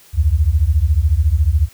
sine beating tone pair, 69.3 / 83.3 Hz, C#2 / E2, 0 / +19 cents, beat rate 14 Hz, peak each -14 dBFS, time 0.13-1.69 s, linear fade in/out 50 ms, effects white hiss -47 dBFS RMS until 1.73 s

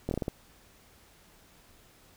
slowing click train, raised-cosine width 2 ms, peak -17 dBFS, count 6, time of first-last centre 0.09-0.281 s, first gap 22 ms, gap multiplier 1.28, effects pink hiss -59 dBFS RMS until 2.16 s

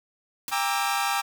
white noise with exponential decay, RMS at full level -29 dBFS, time 0.48-0.57 s, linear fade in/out 1 ms, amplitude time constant 19 ms
sawtooth chord, E half-diminished seventh, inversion first, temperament equal with one note detuned, 800 / 932.3 / 1174.7 / 1318.5 Hz, G5 / Bb5 / D6 / E6, +35 / 0 / 0 / 0 cents, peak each -23 / -27 / -27 / -27 dBFS, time 0.51-1.22 s, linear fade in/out 20 ms
effects none

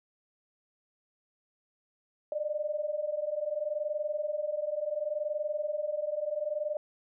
sine tone pair together, 587.3 / 608 Hz, D5 / D#5, 0 / -40 cents, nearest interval minor second, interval 60 cents, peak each -34 / -32 dBFS, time 2.32-6.77 s, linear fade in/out 2 ms, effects none

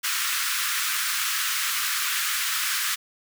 pink high-pass noise, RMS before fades -26 dBFS, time 0.03-2.96 s, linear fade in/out 20 ms, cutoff 1200 Hz, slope 48 dB/octave, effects none

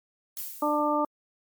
violet noise with exponential decay, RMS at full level -31 dBFS, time 0.37-1.06 s, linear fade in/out 0 ms, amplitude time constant 150 ms
harmonic tone, 297.4 Hz, D4, 22 cents sharp, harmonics 1 / 2 / 3 / 4, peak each -28 / -28 / -28 / -28 dBFS, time 0.62-1.05 s, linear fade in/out 5 ms
effects MP3 96 kbps

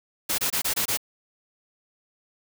white noise bursts, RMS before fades -25 dBFS, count 6, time 0.29-0.974 s, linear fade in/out 10 ms, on 94 ms, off 24 ms, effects none

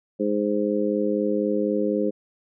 harmonic tone, 104 Hz, G#2, 3 cents sharp, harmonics 2 / 3 / 4 / 5, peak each -26 / -26 / -26 / -26 dBFS, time 0.19-2.11 s, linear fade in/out 20 ms, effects none

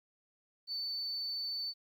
sine tone, 4513 Hz, C#8, 30 cents sharp, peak -34 dBFS, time 0.67-1.74 s, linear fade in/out 50 ms, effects tanh soft clip ceiling -31 dBFS + 12-bit

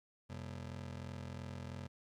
30% pulse ring-modulated tone, 110 Hz, A2, in tune, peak -38 dBFS, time 0.29-1.88 s, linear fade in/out 20 ms, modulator 21.5 Hz, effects low-pass 7000 Hz 12 dB/octave + 13-bit

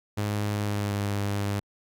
sawtooth tone with pitch glide, 103.83 to 101.17 Hz, G#2 to G#2, 0 to -45 cents, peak -22 dBFS, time 0.17-1.6 s, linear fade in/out 10 ms, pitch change -45 cents, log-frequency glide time 0.54-1.06 s, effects Opus 48 kbps

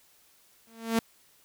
sawtooth tone with exponential growth, 227 Hz, A#3, 46 cents flat, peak -17 dBFS, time 0.67-0.99 s, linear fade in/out 2 ms, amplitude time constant 68 ms, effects white hiss -62 dBFS RMS until 1.44 s

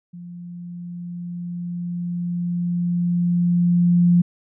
sine tone with level ramp, 174.61 Hz, F3, in tune, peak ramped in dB -34 to -11 dBFS, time 0.13-4.22 s, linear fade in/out 10 ms, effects none

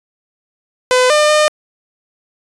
sawtooth tone with pitch steps, 505 / 602 / 607 Hz, B4 / D5 / D#5, +39 / +43 / -43 cents, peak -5 dBFS, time 0.91-1.48 s, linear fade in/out 0 ms, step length 190 ms, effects resampled to 22050 Hz

